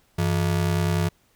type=ring-modulated tone; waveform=square; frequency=130.81 Hz; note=C3; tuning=in tune; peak=-18 dBFS; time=0.18-1.09 s; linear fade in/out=10 ms; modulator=35.1 Hz; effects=pink hiss -63 dBFS RMS until 1.35 s